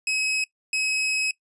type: tone pair in turn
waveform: sawtooth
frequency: 2554 / 2554 Hz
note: D#7 / D#7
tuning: +45 / +45 cents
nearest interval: unison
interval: 0 cents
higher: neither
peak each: -19 dBFS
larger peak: neither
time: 0.07-0.44 / 0.73-1.31 s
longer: second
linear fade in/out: 2 ms
effects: noise-tail reverb RT60 0.1 s tail -21 dB re dry + resampled to 24000 Hz